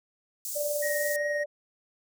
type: high-pass noise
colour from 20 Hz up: pink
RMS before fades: -35 dBFS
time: 0.45-1.16 s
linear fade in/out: 0 ms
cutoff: 6500 Hz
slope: 24 dB/octave
type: tone with tremolo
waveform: sine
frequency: 587.3 Hz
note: D5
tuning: in tune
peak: -26 dBFS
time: 0.55-1.46 s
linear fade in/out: 20 ms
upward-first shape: sine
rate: 20 Hz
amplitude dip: 40%
type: tone with vibrato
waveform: triangle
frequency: 1875 Hz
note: A#6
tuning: 10 cents sharp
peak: -29 dBFS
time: 0.82-1.44 s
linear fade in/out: 10 ms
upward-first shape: sine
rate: 5 Hz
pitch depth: 9 cents each way
effects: none